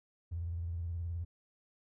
triangle tone with vibrato, 84.7 Hz, E2, 48 cents sharp, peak -31 dBFS, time 0.31-1.25 s, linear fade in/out 20 ms, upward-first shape square, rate 19 Hz, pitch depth 67 cents each way, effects tanh soft clip ceiling -33 dBFS

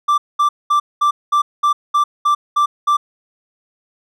triangle tone bursts, 1174.7 Hz, D6, in tune, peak -9 dBFS, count 10, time 0.08-2.97 s, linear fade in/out 10 ms, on 100 ms, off 210 ms, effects none

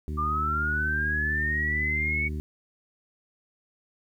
harmonic tone, 75.9 Hz, D#2, 42 cents flat, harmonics 1 / 2 / 3 / 4 / 5, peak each -30 / -38 / -39 / -43 / -44 dBFS, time 0.08-2.4 s, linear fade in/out 0 ms
sine linear sweep, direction up, 1178 to 2244 Hz, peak -25 dBFS, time 0.17-2.29 s, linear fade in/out 20 ms
effects 10-bit

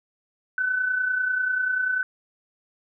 sine tone pair together, 1480 / 1510.2 Hz, F#6 / F#6, 0 / +35 cents, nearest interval unison, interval 35 cents, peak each -31 / -22 dBFS, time 0.58-2.03 s, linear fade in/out 2 ms, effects none

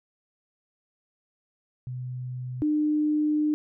sine tone pair in turn, 126 / 301.9 Hz, B2 / D4, +35 / +48 cents, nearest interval octave + minor third, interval 1513 cents, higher second, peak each -31 / -21 dBFS, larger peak second, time 1.87-2.62 / 2.62-3.54 s, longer second, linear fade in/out 0 ms, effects none

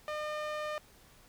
sawtooth tone with band-pass filter, 606 Hz, D#5, 46 cents flat, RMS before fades -37 dBFS, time 0.08-0.78 s, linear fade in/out 0 ms, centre 1200 Hz, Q 0.62, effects pink hiss -60 dBFS RMS until 1.28 s

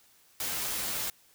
white noise with comb filter, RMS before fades -33 dBFS, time 0.4-1.1 s, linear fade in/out 2 ms, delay 11 ms, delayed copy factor -0.55, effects white hiss -62 dBFS RMS until 1.34 s

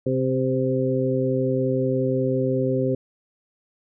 harmonic tone with a mistuned harmonic, 131 Hz, C3, 2 cents sharp, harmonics 1 / 2 / 3 / 4, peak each -25 / -25 / -25 / -25 dBFS, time 0.06-2.95 s, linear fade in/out 5 ms, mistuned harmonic 4, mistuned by -18 cents, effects none

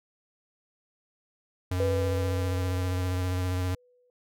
square tone with vibrato, 91.3 Hz, F#2, 23 cents flat, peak -27 dBFS, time 1.71-3.75 s, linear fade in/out 5 ms, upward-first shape triangle, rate 15 Hz, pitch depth 25 cents each way
sine tone with exponential decay, 493.9 Hz, B4, in tune, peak -24 dBFS, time 1.8-4.1 s, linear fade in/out 1 ms, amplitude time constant 500 ms
effects none

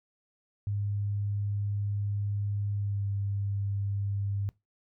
sine tone with pitch glide, 101.9 to 100.09 Hz, G#2 to G2, -32 to +37 cents, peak -28 dBFS, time 0.67-4.49 s, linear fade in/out 0 ms, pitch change -31 cents, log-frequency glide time 2.73-3.07 s, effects noise-tail reverb RT60 0.2 s tail -21 dB re dry

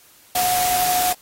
sine tone in noise, 727 Hz, F#5, 31 cents flat, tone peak -19 dBFS, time 0.35-1.13 s, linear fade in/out 5 ms, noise white, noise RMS -23 dBFS, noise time 0.35-1.13 s, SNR +1 dB, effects white hiss -51 dBFS RMS until 1.21 s + AAC 48 kbps

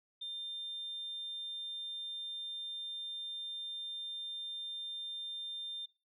sine tone, 3600 Hz, A7, 39 cents sharp, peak -38 dBFS, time 0.21-5.86 s, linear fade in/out 10 ms, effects noise-tail reverb RT60 0.3 s tail -19 dB re dry + tanh soft clip ceiling -36 dBFS

